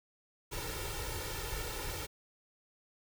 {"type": "noise with comb filter", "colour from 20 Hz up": "pink", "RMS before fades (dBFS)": -39, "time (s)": [0.51, 2.07], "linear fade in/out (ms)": 20, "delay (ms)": 2.2, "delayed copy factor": 0.9, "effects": []}